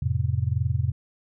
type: chord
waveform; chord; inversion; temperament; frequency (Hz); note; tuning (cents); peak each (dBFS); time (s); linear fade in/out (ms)
sine; F major; none; just; 87.31 / 109.13 / 130.96; F2 / A2 / C3; 0 / -14 / +2; -26; 0.02-0.92; 5
effects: none